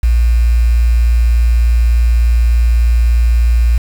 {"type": "tone with quantisation", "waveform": "sine", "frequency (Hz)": 58.3, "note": "A#1", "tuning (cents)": 1, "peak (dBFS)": -7, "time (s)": [0.03, 3.78], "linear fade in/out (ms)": 5, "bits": 5, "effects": []}